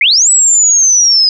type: linear two-way sweep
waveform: sine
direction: up then down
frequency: 2000 to 7902 to 4971 Hz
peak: -5 dBFS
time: 0.01-1.29 s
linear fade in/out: 2 ms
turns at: 0.3 s
effects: none